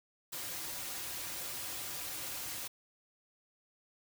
white noise with comb filter, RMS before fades -41 dBFS, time 0.32-2.68 s, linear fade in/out 10 ms, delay 4.6 ms, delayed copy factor -0.5, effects none

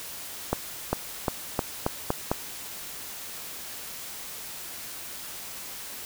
accelerating click train, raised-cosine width 1 ms, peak -9 dBFS, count 7, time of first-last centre 0.53-2.315 s, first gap 400 ms, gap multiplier 0.88, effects white hiss -39 dBFS RMS until 6.05 s

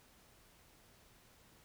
silence, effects pink hiss -65 dBFS RMS until 1.64 s

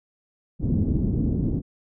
white low-pass noise, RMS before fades -23 dBFS, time 0.59-1.62 s, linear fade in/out 50 ms, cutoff 260 Hz, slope 24 dB/octave, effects none

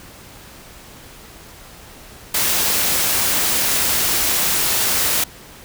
white noise, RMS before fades -18 dBFS, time 2.34-5.24 s, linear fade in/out 5 ms, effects pink hiss -41 dBFS RMS until 5.64 s

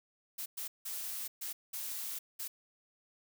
blue noise bursts at uneven times, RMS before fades -40 dBFS, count 6, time 0.38-0.46 / 0.57-0.68 / 0.85-1.28 / 1.41-1.53 / 1.73-2.19 / 2.39-2.48 s, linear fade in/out 10 ms, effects none

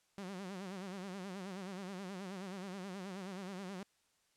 sawtooth tone with vibrato, 190.2 Hz, F#3, 48 cents sharp, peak -39 dBFS, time 0.18-3.83 s, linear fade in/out 0 ms, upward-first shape sine, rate 9.4 Hz, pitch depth 110 cents each way, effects white hiss -75 dBFS RMS until 4.36 s + low-pass 9000 Hz 12 dB/octave

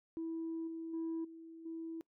sine tone with level steps, 327.3 Hz, E4, 12 cents flat, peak -36 / -40 / -34 / -49 / -40 dBFS, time 0.17-2.01 s, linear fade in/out 0 ms, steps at 0.67 / 0.93 / 1.24 / 1.65 s, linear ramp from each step 10 ms, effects noise-tail reverb RT60 0.1 s tail -23 dB re dry + tanh soft clip ceiling -34 dBFS

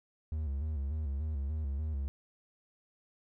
triangle tone with vibrato, 73.3 Hz, D2, 3 cents flat, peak -30 dBFS, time 0.32-2.08 s, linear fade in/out 0 ms, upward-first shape square, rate 3.4 Hz, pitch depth 100 cents each way, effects none

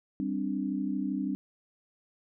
sine chord, G suspended fourth, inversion none, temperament just, 196 / 261.3 / 294 Hz, G3 / C4 / D4, 0 / -2 / +2 cents, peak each -33 dBFS, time 0.2-1.35 s, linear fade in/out 0 ms, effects none

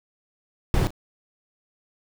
brown noise with echo, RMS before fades -20 dBFS, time 0.74-0.87 s, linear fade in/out 0 ms, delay 35 ms, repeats 1, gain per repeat -15 dB, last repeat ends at 0.905 s, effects none

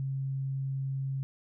sine tone, 135.1 Hz, C#3, 44 cents flat, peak -30 dBFS, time 0-1.23 s, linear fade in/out 0 ms, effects none

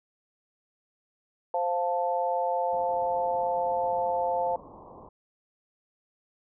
sine chord, F major, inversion second, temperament equal, 523.3 / 698.5 / 880 Hz, C5 / F5 / A5, 0 / 0 / 0 cents, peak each -29 dBFS, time 1.54-4.56 s, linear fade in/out 2 ms
white low-pass noise, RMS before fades -48 dBFS, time 2.72-5.09 s, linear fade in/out 5 ms, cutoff 1100 Hz, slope 96 dB/octave
effects none

